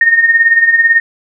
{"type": "tone with tremolo", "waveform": "sine", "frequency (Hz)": 1840, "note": "A#6", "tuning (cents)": -23, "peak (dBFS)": -3, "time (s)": [0.01, 1], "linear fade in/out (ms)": 2, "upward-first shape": "sine", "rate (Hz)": 18, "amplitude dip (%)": 65, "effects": []}